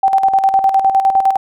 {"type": "tone with tremolo", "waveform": "sine", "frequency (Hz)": 776, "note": "G5", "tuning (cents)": -18, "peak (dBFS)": -7, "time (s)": [0.03, 1.37], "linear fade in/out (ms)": 5, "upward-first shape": "square", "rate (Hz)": 9.8, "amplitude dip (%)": 60, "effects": []}